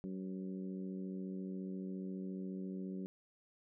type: harmonic tone with a mistuned harmonic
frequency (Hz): 94.4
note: F#2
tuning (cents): +35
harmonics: 2 / 3 / 4 / 5 / 6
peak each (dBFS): -41 / -48 / -49 / -58 / -61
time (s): 0.04-3.06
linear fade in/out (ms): 0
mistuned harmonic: 6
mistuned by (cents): -37
effects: none